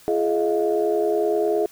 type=tone cluster; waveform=sine; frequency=340.7 / 420.1 / 632 / 702 Hz; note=F4 / G#4 / D#5 / F5; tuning=-43 / +20 / +27 / +9 cents; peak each=-25 / -20 / -25 / -28 dBFS; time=0.08-1.66 s; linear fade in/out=0 ms; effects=tanh soft clip ceiling -8 dBFS + white hiss -50 dBFS RMS until 1.71 s

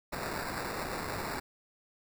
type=noise with sample-and-hold; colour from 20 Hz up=violet; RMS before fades=-37 dBFS; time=0.12-1.4 s; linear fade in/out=10 ms; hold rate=3150 Hz; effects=none

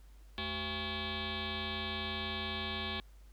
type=tone with frequency modulation; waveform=sine; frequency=1706 Hz; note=G#6; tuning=46 cents sharp; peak=-35 dBFS; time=0.38-3 s; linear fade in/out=0 ms; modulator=298 Hz; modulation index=7.2; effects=added 50 Hz sine -53 dBFS peak until 3.32 s + pink hiss -68 dBFS RMS until 3.32 s

